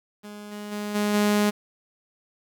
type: tone with level steps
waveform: sawtooth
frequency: 207.7 Hz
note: G#3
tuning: in tune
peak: -34 / -30 / -25 / -18 / -15 dBFS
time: 0.23-1.51 s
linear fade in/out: 20 ms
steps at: 0.51 / 0.71 / 0.94 / 1.13 s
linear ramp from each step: 20 ms
effects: 9-bit